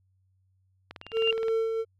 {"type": "click train", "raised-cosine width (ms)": 0.3, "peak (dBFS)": -24, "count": 12, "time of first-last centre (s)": [0.91, 1.483], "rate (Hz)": 19.2}
{"type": "tone with exponential growth", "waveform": "sine", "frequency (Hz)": 2794, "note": "F7", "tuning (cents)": 0, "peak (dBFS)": -20, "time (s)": [1.02, 1.31], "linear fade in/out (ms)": 5, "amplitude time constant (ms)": 63}
{"type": "tone with tremolo", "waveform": "triangle", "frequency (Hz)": 450, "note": "A4", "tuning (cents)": 39, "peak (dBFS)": -21, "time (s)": [1.12, 1.85], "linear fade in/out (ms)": 50, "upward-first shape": "sine", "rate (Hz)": 2.9, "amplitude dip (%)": 40}
{"effects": ["added 94 Hz sine -65 dBFS peak until 1.99 s"]}